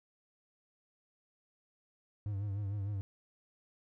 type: tone with vibrato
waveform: triangle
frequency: 100.8 Hz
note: G2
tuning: 49 cents sharp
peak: -32 dBFS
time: 2.26-3.01 s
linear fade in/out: 0 ms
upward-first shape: triangle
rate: 6.6 Hz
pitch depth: 86 cents each way
effects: none